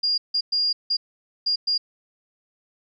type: tone bursts at uneven times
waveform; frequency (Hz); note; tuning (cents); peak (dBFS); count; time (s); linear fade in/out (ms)
sine; 4826; D8; +46; -19; 6; 0.03-0.18 / 0.34-0.41 / 0.52-0.73 / 0.9-0.97 / 1.46-1.56 / 1.67-1.78; 10
effects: none